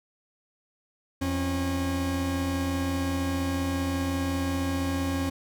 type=tone pair together; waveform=40% pulse; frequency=85.67 / 272 Hz; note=F2 / C#4; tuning=-33 / -33 cents; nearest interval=octave + minor sixth; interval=2000 cents; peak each=-29 / -27 dBFS; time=1.21-5.3 s; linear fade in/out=10 ms; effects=none